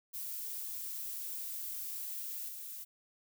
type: noise with level steps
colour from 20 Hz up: violet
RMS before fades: -41 / -45 dBFS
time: 0.13-2.85 s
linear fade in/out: 20 ms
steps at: 2.48 s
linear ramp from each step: 10 ms
effects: none